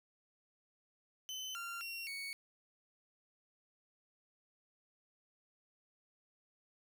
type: tone with pitch steps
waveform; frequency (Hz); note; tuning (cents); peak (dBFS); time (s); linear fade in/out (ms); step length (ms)
30% pulse; 3042 / 1383 / 2740 / 2227; F#7 / F6 / F7 / C#7; +47 / -17 / -34 / +7; -39; 1.29-2.33; 0; 260
effects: none